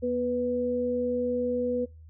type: tone pair together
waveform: sine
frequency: 243.9 / 493.7 Hz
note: B3 / B4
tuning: -21 / -1 cents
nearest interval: octave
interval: 1220 cents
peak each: -30 / -26 dBFS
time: 0.02-1.86 s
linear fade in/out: 20 ms
effects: noise-tail reverb RT60 0.3 s tail -26 dB re dry + added 79 Hz sine -46 dBFS peak until 2.09 s